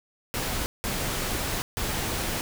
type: noise bursts at uneven times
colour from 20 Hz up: pink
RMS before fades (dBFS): -29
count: 3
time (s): 0.34-0.66 / 0.84-1.62 / 1.77-2.41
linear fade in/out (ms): 0
effects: none